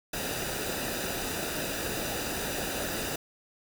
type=noise with comb filter; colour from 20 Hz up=pink; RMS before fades=-33 dBFS; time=0.13-3.16 s; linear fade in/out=5 ms; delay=0.92 ms; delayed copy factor=-0.6; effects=none